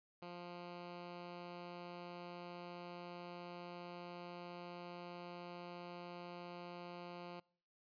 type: tone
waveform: 10% pulse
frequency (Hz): 175.4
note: F3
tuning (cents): +8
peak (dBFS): -40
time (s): 0.22-7.4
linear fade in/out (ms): 5
effects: noise-tail reverb RT60 0.6 s tail -26 dB re dry + resampled to 11025 Hz